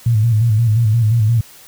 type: tone with vibrato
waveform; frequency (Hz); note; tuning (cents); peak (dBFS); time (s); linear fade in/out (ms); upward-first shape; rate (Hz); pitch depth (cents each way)
sine; 112.2; A2; +34; -10; 0.06-1.41; 5; square; 5.7; 80
effects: white hiss -42 dBFS RMS until 1.67 s